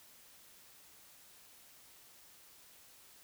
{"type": "silence", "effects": ["white hiss -60 dBFS RMS until 3.23 s"]}